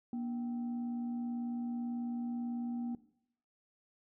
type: tone with frequency modulation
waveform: sine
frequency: 238.9 Hz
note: A#3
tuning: 43 cents sharp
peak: -35 dBFS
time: 0.13-2.95 s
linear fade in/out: 2 ms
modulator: 536 Hz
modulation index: 0.27
effects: noise-tail reverb RT60 0.7 s tail -17 dB re dry